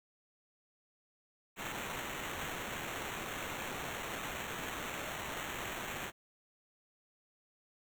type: noise with sample-and-hold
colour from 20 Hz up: blue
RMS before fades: -41 dBFS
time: 1.56-6.12 s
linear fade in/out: 50 ms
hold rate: 4900 Hz
effects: none